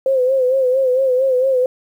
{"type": "tone with vibrato", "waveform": "sine", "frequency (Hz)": 519, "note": "C5", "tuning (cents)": -14, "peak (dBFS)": -12, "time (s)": [0.06, 1.66], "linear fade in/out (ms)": 2, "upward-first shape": "sine", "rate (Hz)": 4.4, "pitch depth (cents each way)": 68, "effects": ["8-bit"]}